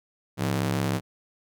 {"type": "ring-modulated tone", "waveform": "sawtooth", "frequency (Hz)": 142.5, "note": "C#3", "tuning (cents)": 48, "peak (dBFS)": -17, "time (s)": [0.37, 1.01], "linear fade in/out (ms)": 50, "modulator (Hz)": 33.1, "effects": []}